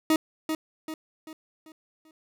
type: tone with echo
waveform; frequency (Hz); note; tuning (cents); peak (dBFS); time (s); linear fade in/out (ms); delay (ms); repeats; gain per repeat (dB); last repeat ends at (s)
40% pulse; 314.8; D#4; +20; -18; 0.1-0.16; 2; 390; 5; -7; 2.11
effects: none